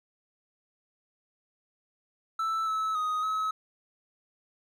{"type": "tone with pitch steps", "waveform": "triangle", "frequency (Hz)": [1321, 1301, 1250, 1284], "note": ["E6", "E6", "D#6", "E6"], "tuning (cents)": [3, -23, 8, -46], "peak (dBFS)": -25, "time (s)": [2.39, 3.51], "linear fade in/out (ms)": 5, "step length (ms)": 280, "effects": []}